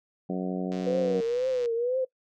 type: harmonic tone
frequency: 92.2 Hz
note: F#2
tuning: 6 cents flat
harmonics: 2 / 3 / 4 / 5 / 6 / 7 / 8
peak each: -30 / -34 / -36 / -38 / -40 / -41 / -42 dBFS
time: 0.29-1.21 s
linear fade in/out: 10 ms
type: click train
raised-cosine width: 0.2 ms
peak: -28 dBFS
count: 122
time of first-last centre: 0.72-1.658 s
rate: 129 Hz
type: tone with vibrato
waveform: sine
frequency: 489.1 Hz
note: B4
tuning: 17 cents flat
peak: -24 dBFS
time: 0.86-2.05 s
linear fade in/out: 10 ms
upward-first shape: triangle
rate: 2 Hz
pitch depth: 130 cents each way
effects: noise-tail reverb RT60 0.1 s tail -21 dB re dry